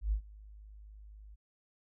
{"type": "tone with ADSR envelope", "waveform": "sine", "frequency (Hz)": 51.91, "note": "G#1", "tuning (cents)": 0, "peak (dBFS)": -26, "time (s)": [0.01, 1.36], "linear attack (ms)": 110, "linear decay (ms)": 90, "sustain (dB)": -23, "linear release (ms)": 22, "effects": []}